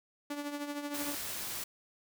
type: tone with tremolo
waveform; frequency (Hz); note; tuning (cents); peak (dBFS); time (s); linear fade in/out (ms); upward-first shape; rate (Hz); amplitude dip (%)
sawtooth; 290; D4; -22; -30; 0.3-1.15; 5; triangle; 13; 65
type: noise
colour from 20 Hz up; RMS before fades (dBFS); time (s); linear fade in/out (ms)
white; -39; 0.94-1.64; 5
effects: none